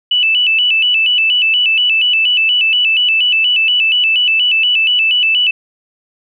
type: tone with vibrato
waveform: sine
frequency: 2794 Hz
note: F7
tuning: in tune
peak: -9 dBFS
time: 0.11-5.51 s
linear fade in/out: 5 ms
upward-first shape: square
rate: 4.2 Hz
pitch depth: 99 cents each way
effects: none